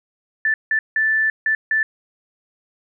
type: tone bursts at uneven times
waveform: sine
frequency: 1760 Hz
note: A6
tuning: in tune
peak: -15 dBFS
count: 5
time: 0.45-0.54 / 0.71-0.79 / 0.96-1.3 / 1.46-1.55 / 1.71-1.83 s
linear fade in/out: 2 ms
effects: none